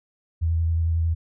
sine tone with vibrato, 82.41 Hz, E2, in tune, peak -19 dBFS, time 0.41-1.15 s, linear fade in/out 20 ms, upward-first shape sine, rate 11 Hz, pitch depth 22 cents each way, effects none

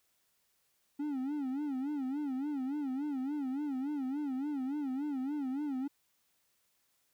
triangle tone with vibrato, 277.2 Hz, C#4, in tune, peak -31 dBFS, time 0.99-5.88 s, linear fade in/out 10 ms, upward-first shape sine, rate 3.5 Hz, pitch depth 140 cents each way, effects white hiss -75 dBFS RMS until 7.13 s

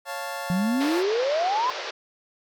25% pulse chord, Db augmented, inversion none, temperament equal, 554.4 / 698.5 / 880 Hz, Db5 / F5 / A5, 0 / 0 / 0 cents, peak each -31 dBFS, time 0.05-1.04 s, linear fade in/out 50 ms
sine exponential sweep, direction up, 171 to 1049 Hz, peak -21 dBFS, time 0.5-1.7 s, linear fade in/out 0 ms
pink band-pass noise, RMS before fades -33 dBFS, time 0.8-1.91 s, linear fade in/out 10 ms, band 400 to 5600 Hz, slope 48 dB/octave
effects none

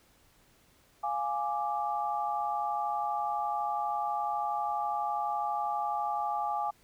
sine chord, D diminished, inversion first, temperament equal, 698.5 / 830.6 / 1174.7 Hz, F5 / Ab5 / D6, 0 / 0 / 0 cents, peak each -36 / -31 / -35 dBFS, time 1.03-6.71 s, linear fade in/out 10 ms, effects pink hiss -64 dBFS RMS until 6.83 s

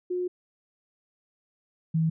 sine tone pair in turn, 360.2 / 161.29 Hz, F#4 / E3, -46 / -37 cents, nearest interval octave + major second, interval 1391 cents, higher first, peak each -26 / -21 dBFS, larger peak second, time 0.1-0.28 / 1.94-2.1 s, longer first, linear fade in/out 10 ms, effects none

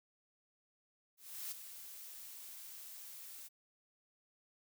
blue noise with ADSR envelope, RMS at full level -42 dBFS, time 1.17-3.49 s, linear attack 350 ms, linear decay 4 ms, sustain -9 dB, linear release 26 ms, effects none

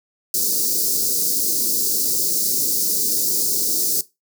white band-stop noise, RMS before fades -20 dBFS, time 0.34-4.01 s, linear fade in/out 2 ms, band 490 to 4500 Hz, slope 48 dB/octave, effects noise-tail reverb RT60 0.2 s tail -17 dB re dry + high-pass 200 Hz 12 dB/octave

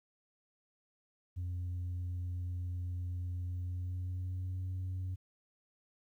sine tone with pitch glide, 89.2 to 92.4 Hz, F2 to F#2, +37 to -2 cents, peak -33 dBFS, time 1.36-5.16 s, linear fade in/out 20 ms, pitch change +61 cents, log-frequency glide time 3.43-4.64 s, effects tanh soft clip ceiling -34 dBFS + 12-bit

